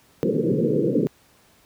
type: band-pass noise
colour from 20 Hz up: white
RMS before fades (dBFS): -21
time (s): 0.23-1.07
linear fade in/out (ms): 0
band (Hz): 120 to 510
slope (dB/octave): 96
effects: pink hiss -57 dBFS RMS until 1.65 s + high-pass 60 Hz 12 dB/octave